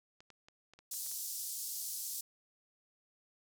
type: clicks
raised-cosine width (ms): 0.2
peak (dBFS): -39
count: 8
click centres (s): 0.205 / 0.303 / 0.485 / 0.736 / 0.79 / 0.939 / 1.064 / 1.115
type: band-pass noise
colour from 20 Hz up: white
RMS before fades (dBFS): -41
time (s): 0.91-2.21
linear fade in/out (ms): 5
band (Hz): 4900 to 15000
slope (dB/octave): 24
effects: none